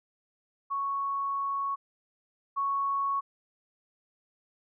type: tone pair in turn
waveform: sine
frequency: 1108.7 / 1108.7 Hz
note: C#6 / C#6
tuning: 0 / 0 cents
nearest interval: unison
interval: 0 cents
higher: neither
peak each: -28 / -26 dBFS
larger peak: second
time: 0.7-1.76 / 2.56-3.21 s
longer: first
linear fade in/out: 20 ms
effects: none